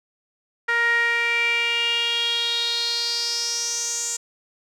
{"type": "tone with band-pass filter sweep", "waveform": "sawtooth", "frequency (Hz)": 469.1, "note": "A#4", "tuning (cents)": 11, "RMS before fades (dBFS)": -23, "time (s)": [0.68, 4.17], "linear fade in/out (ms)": 10, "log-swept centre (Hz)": [1700, 7200], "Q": 6.1, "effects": []}